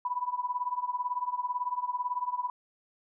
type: tone with tremolo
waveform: sine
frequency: 987.8 Hz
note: B5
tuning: in tune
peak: -25 dBFS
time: 0.05-2.5 s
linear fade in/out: 2 ms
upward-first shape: triangle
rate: 18 Hz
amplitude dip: 95%
effects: none